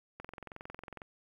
click train, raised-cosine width 0.5 ms, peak -29 dBFS, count 19, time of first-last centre 0.2-1.018 s, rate 22 Hz, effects 10-bit

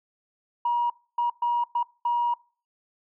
sine tone bursts at uneven times, 955 Hz, A#5, 42 cents sharp, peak -20 dBFS, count 5, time 0.65-0.9 / 1.18-1.3 / 1.42-1.64 / 1.75-1.83 / 2.05-2.34 s, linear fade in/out 5 ms, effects noise-tail reverb RT60 0.4 s tail -23 dB re dry + tanh soft clip ceiling -17 dBFS

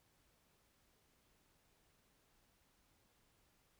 silence, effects pink hiss -75 dBFS RMS until 3.79 s

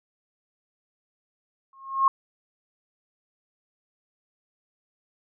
sine tone with exponential growth, 1079 Hz, C#6, 47 cents flat, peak -13 dBFS, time 1.73-2.08 s, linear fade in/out 2 ms, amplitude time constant 75 ms, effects none

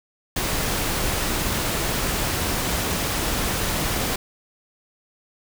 pink noise, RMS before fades -24 dBFS, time 0.36-4.16 s, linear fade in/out 5 ms, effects none

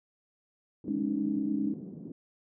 white band-pass noise, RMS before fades -43 dBFS, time 0.84-2.12 s, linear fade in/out 2 ms, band 160 to 280 Hz, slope 24 dB/octave
sine chord, Ab suspended fourth, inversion none, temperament equal with one note detuned, 207.7 / 277.2 / 307.2 Hz, Ab3 / Db4 / Eb4, 0 / 0 / -22 cents, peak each -32 dBFS, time 0.88-1.74 s, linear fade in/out 2 ms
effects none

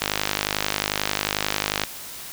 click train, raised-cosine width 0.2 ms, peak -3 dBFS, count 94, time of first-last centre 0.02-1.836 s, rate 51.2 Hz, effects white hiss -37 dBFS RMS until 2.32 s

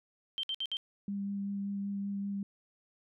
sine tone bursts, 3136 Hz, G7, in tune, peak -32 dBFS, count 4, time 0.38-0.769 s, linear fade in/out 0 ms, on 53 ms, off 59 ms
sine tone with vibrato, 199.6 Hz, G3, 32 cents sharp, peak -33 dBFS, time 1.08-2.43 s, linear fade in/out 2 ms, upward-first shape sine, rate 5.2 Hz, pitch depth 10 cents each way
effects none

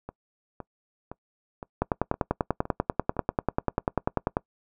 two click trains, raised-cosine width 1 ms, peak -22 / -9 dBFS, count 7 / 27, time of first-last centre 0.09-3.167 / 1.82-4.369 s, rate 1.95 / 10.2 Hz, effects noise-tail reverb RT60 0.1 s tail -23 dB re dry

